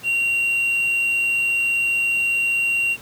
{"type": "tone", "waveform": "triangle", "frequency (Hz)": 2755, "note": "F7", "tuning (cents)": -24, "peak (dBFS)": -16, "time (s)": [0.03, 2.97], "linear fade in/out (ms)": 50, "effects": ["pink hiss -43 dBFS RMS until 3.01 s", "high-pass 80 Hz 12 dB/octave"]}